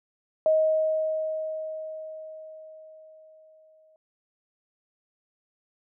sine tone with exponential decay, 629 Hz, D#5, 19 cents sharp, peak -17 dBFS, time 0.46-3.96 s, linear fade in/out 1 ms, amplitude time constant 760 ms, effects none

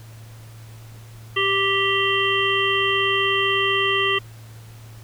harmonic tone, 392 Hz, G4, in tune, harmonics 1 / 3 / 5 / 7 / 8, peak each -24 / -24 / -24 / -24 / -24 dBFS, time 1.36-4.19 s, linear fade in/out 10 ms, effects added 112 Hz sine -39 dBFS peak until 5.03 s + pink hiss -49 dBFS RMS until 5.03 s

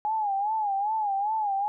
sine tone with vibrato, 830.6 Hz, G#5, in tune, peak -24 dBFS, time 0.05-1.68 s, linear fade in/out 0 ms, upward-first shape sine, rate 2.5 Hz, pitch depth 110 cents each way, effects none

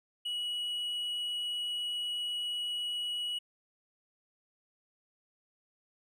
triangle tone, 2923 Hz, F#7, 22 cents flat, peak -31 dBFS, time 0.25-3.39 s, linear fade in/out 10 ms, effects none

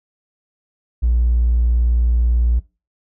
triangle tone, 59.1 Hz, A#1, 24 cents sharp, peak -9 dBFS, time 1.02-2.6 s, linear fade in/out 20 ms, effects noise-tail reverb RT60 0.3 s tail -24 dB re dry + tanh soft clip ceiling -9 dBFS

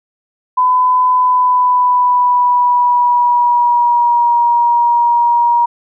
sine tone with pitch glide, 1006 to 949.5 Hz, B5 to A#5, +32 to +32 cents, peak -8 dBFS, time 0.57-5.66 s, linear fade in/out 10 ms, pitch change -100 cents, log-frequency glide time 1.11-4.36 s, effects none

